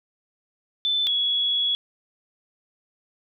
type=tone pair in turn; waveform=sine; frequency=3520 / 3364 Hz; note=A7 / G#7; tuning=0 / +22 cents; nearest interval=minor second; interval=78 cents; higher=first; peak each=-20 dBFS; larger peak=neither; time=0.85-1.07 / 1.07-1.75 s; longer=second; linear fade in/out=0 ms; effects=none